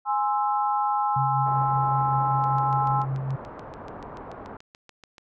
sine chord, Ab augmented, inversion none, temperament equal, 830.6 / 1046.5 / 1318.5 Hz, Ab5 / C6 / E6, 0 / 0 / 0 cents, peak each -23 / -28 / -29 dBFS, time 0.05-3.06 s, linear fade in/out 50 ms
sine tone with tremolo, 134.3 Hz, C3, 46 cents sharp, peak -24 dBFS, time 1.16-3.36 s, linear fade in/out 5 ms, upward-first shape sine, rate 5.2 Hz, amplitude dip 40%
white low-pass noise, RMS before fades -40 dBFS, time 1.46-4.57 s, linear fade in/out 5 ms, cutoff 1100 Hz, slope 24 dB/octave
click train, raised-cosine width 0.2 ms, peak -29 dBFS, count 20, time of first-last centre 2.44-5.182 s, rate 6.93 Hz
effects none

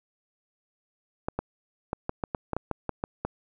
clicks, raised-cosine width 1 ms, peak -14 dBFS, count 12, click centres 1.285 / 1.39 / 1.931 / 2.094 / 2.238 / 2.348 / 2.533 / 2.566 / 2.713 / 2.893 / 3.039 / 3.25 s, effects none

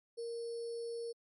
sine tone with sample-and-hold, 466.2 Hz, A#4, in tune, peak -38 dBFS, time 0.17-1.13 s, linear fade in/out 20 ms, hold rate 4900 Hz, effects MP3 48 kbps

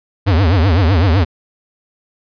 square tone with vibrato, 89.2 Hz, F2, 37 cents sharp, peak -10 dBFS, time 0.26-1.25 s, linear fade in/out 20 ms, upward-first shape triangle, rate 7.9 Hz, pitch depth 290 cents each way, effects resampled to 11025 Hz

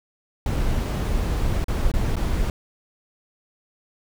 brown noise with dropouts, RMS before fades -22 dBFS, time 0.46-2.5 s, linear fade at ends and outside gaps 2 ms, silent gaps 1.643-1.682 / 1.917-1.938 / 2.157-2.166 s, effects none

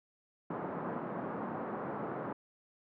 pink band-pass noise, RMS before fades -39 dBFS, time 0.5-2.33 s, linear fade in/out 5 ms, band 160 to 1300 Hz, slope 24 dB/octave, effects none

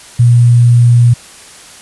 sine tone with sample-and-hold, 120 Hz, B2, 49 cents flat, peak -3 dBFS, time 0.19-1.14 s, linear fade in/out 10 ms, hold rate 8820 Hz, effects white hiss -35 dBFS RMS until 1.81 s + resampled to 24000 Hz

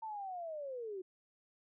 sine linear sweep, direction down, 902 to 359.8 Hz, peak -40 dBFS, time 0.02-1.02 s, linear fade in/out 10 ms, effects none

